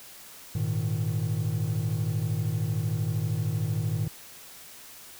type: chord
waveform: triangle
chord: Ab suspended second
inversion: none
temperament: just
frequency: 103.83 / 116.8 / 155.74 Hz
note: Ab2 / Bb2 / Eb3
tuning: 0 / +4 / +2 cents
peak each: -27 dBFS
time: 0.55-4.08 s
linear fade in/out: 5 ms
effects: tanh soft clip ceiling -18 dBFS + white hiss -47 dBFS RMS until 5.19 s